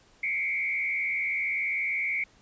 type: tone with frequency modulation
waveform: sine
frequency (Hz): 2217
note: C#7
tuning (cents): 0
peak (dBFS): -26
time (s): 0.23-2.24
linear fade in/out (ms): 5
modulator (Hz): 80.7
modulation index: 1.5
effects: pink hiss -60 dBFS RMS until 2.41 s + resampled to 16000 Hz